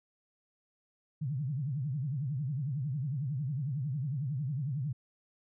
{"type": "tone with vibrato", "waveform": "sine", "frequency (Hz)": 138.59, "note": "C#3", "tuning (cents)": 0, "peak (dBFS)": -31, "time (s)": [1.21, 4.93], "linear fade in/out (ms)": 10, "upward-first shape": "triangle", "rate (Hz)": 11, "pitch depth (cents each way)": 270, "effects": []}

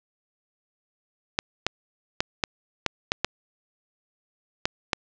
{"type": "clicks", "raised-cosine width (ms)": 0.2, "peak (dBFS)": -4, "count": 9, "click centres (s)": [1.389, 1.666, 2.205, 2.438, 2.863, 3.119, 3.246, 4.655, 4.932], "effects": ["low-pass 6000 Hz 12 dB/octave"]}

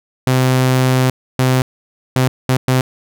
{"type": "tone bursts at uneven times", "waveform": "sawtooth", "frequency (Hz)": 129, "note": "C3", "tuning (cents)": -24, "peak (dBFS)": -7, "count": 5, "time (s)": [[0.27, 1.1], [1.39, 1.62], [2.16, 2.28], [2.49, 2.57], [2.68, 2.81]], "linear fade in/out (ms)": 2, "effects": []}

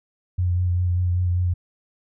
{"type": "tone with vibrato", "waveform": "sine", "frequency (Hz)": 89.3, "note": "F2", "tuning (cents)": 39, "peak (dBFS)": -18, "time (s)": [0.38, 1.54], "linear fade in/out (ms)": 10, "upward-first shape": "sine", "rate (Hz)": 5.1, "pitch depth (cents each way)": 24, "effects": []}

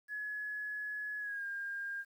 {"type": "tone with pitch glide", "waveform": "sine", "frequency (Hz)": [1694, 1608.2], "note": ["G#6", "G6"], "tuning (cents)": [34, 44], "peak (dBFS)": -37, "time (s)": [0.08, 2.05], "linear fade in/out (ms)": 50, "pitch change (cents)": -90, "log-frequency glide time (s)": [1.19, 1.45], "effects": ["11-bit"]}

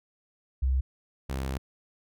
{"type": "tone pair in turn", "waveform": ["sine", "sawtooth"], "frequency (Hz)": [65.41, 66.48], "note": ["C2", "C2"], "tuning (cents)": [0, 28], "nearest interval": "unison", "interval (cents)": 28, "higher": "second", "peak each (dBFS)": [-22, -26], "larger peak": "first", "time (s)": [[0.62, 0.81], [1.29, 1.58]], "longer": "second", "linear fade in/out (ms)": 10, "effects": []}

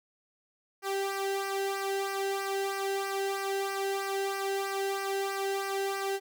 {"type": "tone with flanger", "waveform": "sawtooth", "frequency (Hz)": 392, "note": "G4", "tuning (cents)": 0, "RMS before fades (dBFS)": -32, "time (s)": [0.82, 6.2], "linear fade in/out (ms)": 50, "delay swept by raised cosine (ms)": [0.27, 0.9], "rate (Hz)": 3.1, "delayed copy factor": -0.7, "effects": []}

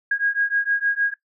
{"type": "beating tone pair", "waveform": "sine", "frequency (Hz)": [1635, 1641.5], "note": ["G#6", "G#6"], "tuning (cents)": [-28, -21], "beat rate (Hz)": 6.5, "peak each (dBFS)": [-22, -22], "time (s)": [0.11, 1.14], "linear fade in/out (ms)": 5, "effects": ["noise-tail reverb RT60 0.1 s tail -18 dB re dry"]}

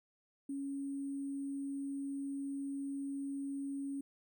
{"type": "tone with sample-and-hold", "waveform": "sine", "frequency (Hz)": 277.2, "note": "C#4", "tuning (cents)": 0, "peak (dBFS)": -37, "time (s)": [0.49, 4.01], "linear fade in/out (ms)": 5, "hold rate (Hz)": 8820, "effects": []}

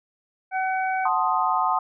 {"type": "harmonic tone", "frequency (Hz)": 755, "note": "F#5", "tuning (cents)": 35, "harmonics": [1, 2, 3], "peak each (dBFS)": [-23, -29, -33], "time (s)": [0.51, 1.09], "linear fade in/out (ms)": 50}
{"type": "chord", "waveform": "sine", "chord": "F# diminished seventh", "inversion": "none", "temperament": "equal", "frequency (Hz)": [740, 880, 1046.5, 1244.5], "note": ["F#5", "A5", "C6", "Eb6"], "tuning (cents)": [0, 0, 0, 0], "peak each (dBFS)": -25, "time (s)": [1.05, 1.79], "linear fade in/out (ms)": 5}
{"effects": []}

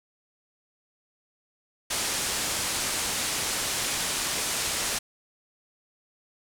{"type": "low-pass noise", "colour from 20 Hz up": "white", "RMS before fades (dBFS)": -29, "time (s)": [1.9, 4.99], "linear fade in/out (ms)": 10, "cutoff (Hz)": 10000, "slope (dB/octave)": 24, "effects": []}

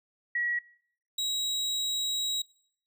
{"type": "tone pair in turn", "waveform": ["sine", "35% pulse"], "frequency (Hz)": [1919, 3838], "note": ["A#6", "A#7"], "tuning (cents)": [50, 50], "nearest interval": "octave", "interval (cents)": 1200, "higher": "second", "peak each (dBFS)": -26, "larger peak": "neither", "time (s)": [[0.35, 0.59], [1.18, 2.42]], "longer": "second", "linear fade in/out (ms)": 5, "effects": ["noise-tail reverb RT60 0.7 s tail -25 dB re dry"]}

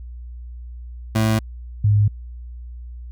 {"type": "tone pair in turn", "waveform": ["25% pulse", "sine"], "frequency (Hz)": [110, 103.83], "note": ["A2", "G#2"], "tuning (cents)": [0, 0], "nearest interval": "minor second", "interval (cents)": 100, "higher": "first", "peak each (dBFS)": -12, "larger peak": "neither", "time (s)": [[1.15, 1.39], [1.84, 2.08]], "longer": "neither", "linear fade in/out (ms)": 5, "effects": ["added 60 Hz sine -32 dBFS peak until 3.11 s"]}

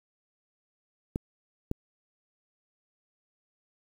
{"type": "clicks", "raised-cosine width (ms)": 3, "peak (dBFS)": -16, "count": 2, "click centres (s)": [1.159, 1.714], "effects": ["8-bit"]}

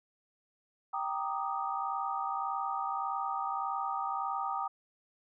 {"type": "chord", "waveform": "sine", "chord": "Eb major seventh", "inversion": "first", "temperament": "equal with one note detuned", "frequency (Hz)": [784, 932.3, 1182.8, 1244.5], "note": ["G5", "Bb5", "D6", "Eb6"], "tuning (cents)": [0, 0, 12, 0], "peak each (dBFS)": [-36, -38, -40, -36], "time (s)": [0.93, 4.68], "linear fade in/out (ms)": 10, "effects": []}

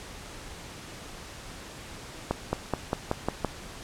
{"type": "accelerating click train", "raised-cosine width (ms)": 1, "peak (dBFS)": -11, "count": 7, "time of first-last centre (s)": [2.31, 3.447], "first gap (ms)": 220, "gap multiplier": 0.94, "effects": ["pink hiss -43 dBFS RMS until 3.83 s", "low-pass 9000 Hz 12 dB/octave"]}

